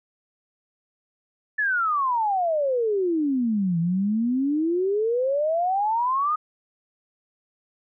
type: exponential two-way sweep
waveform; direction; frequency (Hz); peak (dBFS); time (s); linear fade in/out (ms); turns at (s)
sine; down then up; 1760 to 163.9 to 1260; -20; 1.58-6.36; 10; 3.79
effects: none